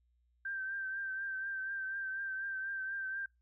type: tone with vibrato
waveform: sine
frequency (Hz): 1566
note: G6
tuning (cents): -2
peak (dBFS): -36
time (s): 0.45-3.26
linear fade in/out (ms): 5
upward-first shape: triangle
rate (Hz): 4.1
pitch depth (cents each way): 39
effects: noise-tail reverb RT60 0.2 s tail -26 dB re dry + added 60 Hz sine -70 dBFS peak until 3.41 s